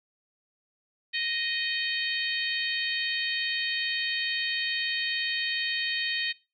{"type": "harmonic tone", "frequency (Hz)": 622.3, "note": "D#5", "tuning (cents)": 0, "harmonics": [3, 4, 5, 6, 7], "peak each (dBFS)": [-32, -33, -34, -35, -35], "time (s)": [1.13, 6.33], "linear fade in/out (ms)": 20, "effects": ["noise-tail reverb RT60 0.3 s tail -22 dB re dry"]}